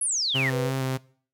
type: exponential sweep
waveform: sine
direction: down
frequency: 11175 to 1760 Hz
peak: -23 dBFS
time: 0.01-0.5 s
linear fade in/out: 5 ms
type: tone with vibrato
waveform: sawtooth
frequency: 132.2 Hz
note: C3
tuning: 18 cents sharp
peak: -21 dBFS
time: 0.34-0.98 s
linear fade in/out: 20 ms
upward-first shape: square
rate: 3.2 Hz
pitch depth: 15 cents each way
type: tone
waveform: sine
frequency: 492.4 Hz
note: B4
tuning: 5 cents flat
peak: -27 dBFS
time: 0.5-0.72 s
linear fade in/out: 50 ms
effects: noise-tail reverb RT60 0.5 s tail -22 dB re dry